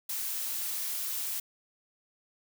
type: noise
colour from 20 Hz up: blue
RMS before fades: -34 dBFS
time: 0.09-1.4 s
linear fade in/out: 5 ms
effects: none